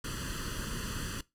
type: noise with comb filter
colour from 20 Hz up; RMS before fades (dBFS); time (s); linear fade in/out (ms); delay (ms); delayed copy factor
pink; -37; 0.04-1.21; 5; 0.66; +0.95
effects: noise-tail reverb RT60 0.2 s tail -19 dB re dry + low-pass 12000 Hz 12 dB/octave